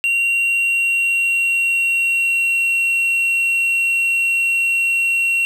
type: tone with pitch glide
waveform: triangle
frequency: 2755 to 2734 Hz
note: F7 to F7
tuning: -24 to -37 cents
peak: -13 dBFS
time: 0.04-5.45 s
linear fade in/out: 0 ms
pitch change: -13 cents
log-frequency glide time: 0.24-2.72 s
effects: 7-bit